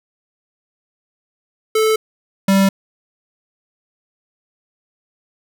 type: tone pair in turn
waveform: square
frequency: 437.2 / 194.75 Hz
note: A4 / G3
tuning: -11 / -11 cents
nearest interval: octave + major second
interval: 1400 cents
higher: first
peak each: -13 / -11 dBFS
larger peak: second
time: 1.75-1.96 / 2.48-2.69 s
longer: neither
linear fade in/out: 5 ms
effects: none